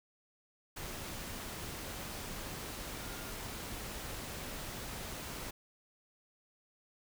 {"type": "tone in noise", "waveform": "sine", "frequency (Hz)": 1412, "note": "F6", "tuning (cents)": 19, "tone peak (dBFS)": -54, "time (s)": [3, 3.31], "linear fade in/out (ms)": 10, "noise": "pink", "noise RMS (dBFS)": -43, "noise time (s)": [0.76, 5.51], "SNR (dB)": -14, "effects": []}